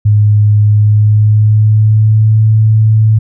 sine tone with pitch glide, 104.9 to 109.29 Hz, G#2 to A2, +18 to -11 cents, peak -4 dBFS, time 0.05-3.19 s, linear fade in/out 10 ms, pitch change +71 cents, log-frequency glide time 0.63-2.42 s, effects none

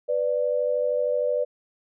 sine tone pair together, 497 / 590 Hz, B4 / D5, +11 / +8 cents, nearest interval minor third, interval 297 cents, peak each -24 dBFS, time 0.08-1.45 s, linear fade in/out 20 ms, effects none

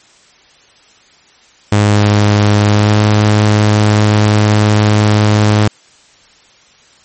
sawtooth tone with pitch glide, 103.83 to 105.58 Hz, G#2 to G#2, 0 to +29 cents, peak -3 dBFS, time 1.72-5.68 s, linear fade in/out 5 ms, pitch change +29 cents, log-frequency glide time 2.69-2.95 s, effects white hiss -46 dBFS RMS until 7.04 s + MP3 32 kbps

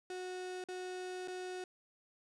35% pulse tone with dropouts, 366.7 Hz, F#4, 15 cents flat, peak -39 dBFS, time 0.1-1.64 s, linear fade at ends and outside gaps 2 ms, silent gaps 0.64-0.686 / 1.276-1.281 s, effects resampled to 22050 Hz

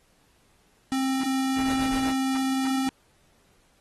square tone, 265 Hz, C4, 22 cents sharp, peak -24 dBFS, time 0.92-2.89 s, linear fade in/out 0 ms
pink noise with tremolo, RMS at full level -34 dBFS, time 1.55-2.15 s, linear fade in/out 50 ms, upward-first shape sine, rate 8 Hz, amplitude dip 60%
effects pink hiss -64 dBFS RMS until 3.8 s + AAC 32 kbps

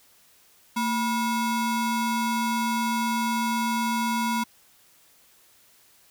square ring-modulated tone, 600 Hz, D5, 37 cents sharp, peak -21 dBFS, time 0.76-4.44 s, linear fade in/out 10 ms, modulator 373 Hz, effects white hiss -58 dBFS RMS until 6.1 s

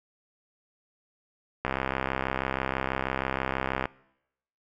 click train, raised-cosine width 0.5 ms, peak -12 dBFS, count 147, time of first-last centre 1.65-3.855 s, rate 66.2 Hz, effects noise-tail reverb RT60 0.8 s tail -22 dB re dry

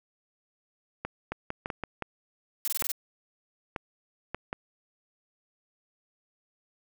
clicks, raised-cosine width 0.5 ms, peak -17 dBFS, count 11, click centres 1.05 / 1.32 / 1.504 / 1.659 / 1.702 / 1.837 / 2.023 / 2.823 / 3.762 / 4.346 / 4.529 s
blue noise bursts, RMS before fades -30 dBFS, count 6, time 2.65-2.917 s, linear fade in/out 0 ms, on 27 ms, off 21 ms
effects none

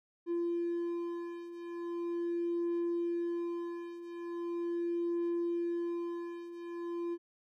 triangle beating tone pair, 342.7 / 343.1 Hz, F4 / F4, -33 / -31 cents, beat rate 0.4 Hz, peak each -36 / -32 dBFS, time 0.26-7.18 s, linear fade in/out 50 ms, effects tanh soft clip ceiling -24 dBFS

